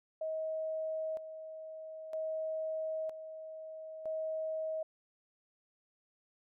sine tone with tremolo, 634 Hz, D#5, 32 cents sharp, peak -34 dBFS, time 0.21-4.83 s, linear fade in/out 5 ms, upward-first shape square, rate 0.52 Hz, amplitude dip 65%, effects none

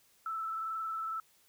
sine tone with frequency modulation, 1318.5 Hz, E6, in tune, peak -34 dBFS, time 0.26-1.2 s, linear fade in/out 2 ms, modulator 21.9 Hz, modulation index 0.89, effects white hiss -67 dBFS RMS until 1.48 s

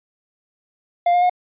triangle tone with pitch steps, 698.5 / 709.5 / 720.6 Hz, F5 / F5 / F#5, 0 / +27 / -46 cents, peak -11 dBFS, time 1.06-1.297 s, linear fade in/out 5 ms, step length 79 ms, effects resampled to 8000 Hz

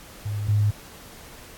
sine tone pair in turn, 103.8 / 104.19 Hz, G#2 / G#2, 0 / +6 cents, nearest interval unison, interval 6 cents, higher second, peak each -25 / -17 dBFS, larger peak second, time 0.25-0.48 / 0.48-0.71 s, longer neither, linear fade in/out 10 ms, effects pink hiss -45 dBFS RMS until 1.57 s + AAC 64 kbps

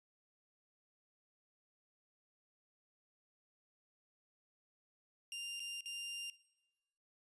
sawtooth tone with dropouts, 2794 Hz, F7, in tune, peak -39 dBFS, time 5.32-6.3 s, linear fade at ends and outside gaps 1 ms, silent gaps 5.596-5.602 / 5.808-5.858 s, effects noise-tail reverb RT60 1.0 s tail -19 dB re dry + resampled to 24000 Hz

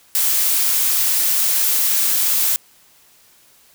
blue noise, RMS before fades -17 dBFS, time 0.15-2.56 s, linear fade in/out 0 ms, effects white hiss -52 dBFS RMS until 3.74 s

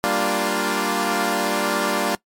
10% pulse chord, G minor seventh, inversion none, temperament equal, 196 / 233.1 / 293.7 / 349.2 Hz, G3 / Bb3 / D4 / F4, 0 / 0 / 0 / 0 cents, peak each -17 dBFS, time 0.04-2.15 s, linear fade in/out 0 ms, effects noise-tail reverb RT60 0.1 s tail -21 dB re dry + MP3 64 kbps

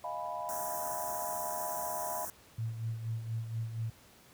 sine chord, F half-diminished seventh, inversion third, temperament equal, 622.3 / 698.5 / 830.6 / 987.8 Hz, Eb5 / F5 / Ab5 / Cb6, 0 / 0 / 0 / 0 cents, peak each -42 / -40 / -44 / -39 dBFS, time 0.04-2.25 s, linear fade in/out 2 ms
white band-stop noise, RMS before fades -41 dBFS, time 0.49-2.3 s, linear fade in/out 0 ms, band 1800 to 5500 Hz, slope 96 dB/octave
sine tone with tremolo, 113.2 Hz, A2, 50 cents sharp, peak -31 dBFS, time 2.58-3.9 s, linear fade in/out 5 ms, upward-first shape sine, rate 4.2 Hz, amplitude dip 60%
effects pink hiss -59 dBFS RMS until 4.33 s + high-pass 60 Hz 12 dB/octave

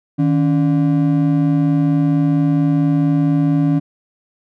triangle ring-modulated tone, 218.7 Hz, A3, 10 cents flat, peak -7 dBFS, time 0.18-3.8 s, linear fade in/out 20 ms, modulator 62.2 Hz, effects none

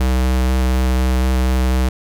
square tone with vibrato, 63.9 Hz, C2, 40 cents flat, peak -14 dBFS, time 0-1.89 s, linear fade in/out 5 ms, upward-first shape square, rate 4.1 Hz, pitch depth 8 cents each way, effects none

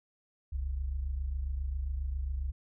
sine tone pair together, 40.72 / 68.1 Hz, E1 / C#2, -20 / -30 cents, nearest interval major sixth, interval 890 cents, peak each -37 / -32 dBFS, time 0.52-2.52 s, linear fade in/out 10 ms, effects none

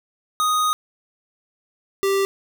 square tone pair in turn, 1244.5 / 392 Hz, D#6 / G4, 0 / 0 cents, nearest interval octave + minor sixth, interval 2000 cents, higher first, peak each -18 / -18 dBFS, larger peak neither, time 0.4-0.73 / 2.03-2.25 s, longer first, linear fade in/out 0 ms, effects none

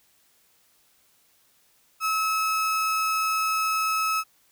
35% pulse tone, 1293 Hz, E6, 34 cents flat, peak -21 dBFS, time 2-4.24 s, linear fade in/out 50 ms, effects white hiss -63 dBFS RMS until 4.51 s

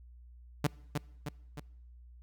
sawtooth tone with echo, 146.83 Hz, D3, in tune, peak -21 dBFS, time 0.64-0.67 s, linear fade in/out 5 ms, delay 310 ms, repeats 3, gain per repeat -5 dB, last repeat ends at 1.6 s, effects noise-tail reverb RT60 0.9 s tail -24 dB re dry + added 60 Hz sine -51 dBFS peak until 2.22 s

